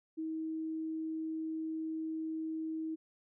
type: tone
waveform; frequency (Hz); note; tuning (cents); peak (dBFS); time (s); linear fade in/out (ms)
sine; 318.7; D#4; +42; -35; 0.17-2.96; 20
effects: none